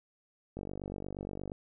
click train, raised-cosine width 2 ms, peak -26 dBFS, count 47, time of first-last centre 0.57-1.518 s, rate 48.5 Hz, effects none

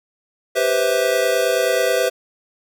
square chord, C major seventh, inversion second, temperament equal with one note detuned, 392 / 493.9 / 523.3 / 652.8 Hz, G4 / B4 / C5 / E5, 0 / 0 / 0 / -17 cents, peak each -25 / -21 / -22 / -22 dBFS, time 0.55-2.1 s, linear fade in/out 20 ms, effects none

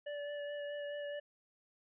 square tone with vibrato, 581 Hz, D5, 19 cents flat, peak -40 dBFS, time 0.06-1.2 s, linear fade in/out 10 ms, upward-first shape sine, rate 4.7 Hz, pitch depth 12 cents each way, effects resampled to 8000 Hz

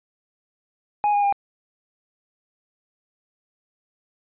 triangle tone with pitch steps, 830.6 / 817.3 / 804.2 Hz, G#5 / G#5 / G5, 0 / -28 / +44 cents, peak -15 dBFS, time 1.04-1.325 s, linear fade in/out 0 ms, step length 95 ms, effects resampled to 8000 Hz

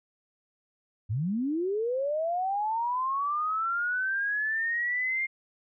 sine linear sweep, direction up, 93.4 to 2128 Hz, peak -26 dBFS, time 1.09-5.27 s, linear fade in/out 20 ms, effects none

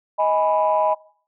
sine chord, G# minor, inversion second, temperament equal with one note detuned, 628.8 / 830.6 / 987.8 Hz, D#5 / G#5 / B5, +18 / 0 / 0 cents, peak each -19 / -21 / -20 dBFS, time 0.18-0.95 s, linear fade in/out 20 ms, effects noise-tail reverb RT60 0.5 s tail -22 dB re dry + tanh soft clip ceiling -8 dBFS

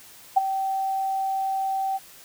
sine tone with ADSR envelope, 773 Hz, G5, 24 cents flat, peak -11 dBFS, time 0.36-1.99 s, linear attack 14 ms, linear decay 17 ms, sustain -12 dB, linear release 32 ms, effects white hiss -48 dBFS RMS until 2.24 s

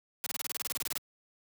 white noise bursts, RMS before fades -34 dBFS, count 15, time 0.24-0.977 s, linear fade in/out 0 ms, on 23 ms, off 28 ms, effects high-pass 100 Hz 12 dB/octave

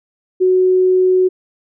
sine tone, 370 Hz, F#4, in tune, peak -9 dBFS, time 0.4-1.29 s, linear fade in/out 20 ms, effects none

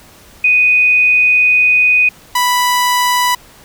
sine / sawtooth tone pair in turn, 2489 / 987.8 Hz, D#7 / B5, 0 / 0 cents, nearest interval octave + major third, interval 1600 cents, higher first, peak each -7 dBFS, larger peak neither, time 0.44-2.09 / 2.35-3.35 s, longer first, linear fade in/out 5 ms, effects pink hiss -42 dBFS RMS until 3.64 s

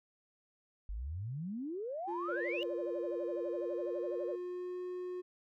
sine exponential sweep, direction up, 46.25 to 2970 Hz, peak -37 dBFS, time 0.89-2.63 s, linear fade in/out 0 ms
triangle tone with pitch glide, 348.2 to 361.9 Hz, F4 to F#4, -5 to -38 cents, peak -36 dBFS, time 2.07-5.22 s, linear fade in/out 20 ms, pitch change +67 cents, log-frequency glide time 3.45-4.8 s
sine tone with vibrato, 523.3 Hz, C5, in tune, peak -36 dBFS, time 2.28-4.36 s, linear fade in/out 10 ms, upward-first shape sine, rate 12 Hz, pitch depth 220 cents each way
effects tanh soft clip ceiling -24 dBFS

